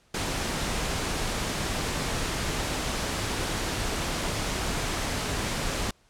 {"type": "noise", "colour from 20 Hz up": "pink", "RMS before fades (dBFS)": -29, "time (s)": [0.14, 5.91], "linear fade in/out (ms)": 5, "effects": ["pink hiss -63 dBFS RMS until 6.09 s", "low-pass 9000 Hz 12 dB/octave"]}